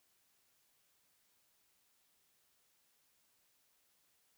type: silence
effects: white hiss -75 dBFS RMS until 4.37 s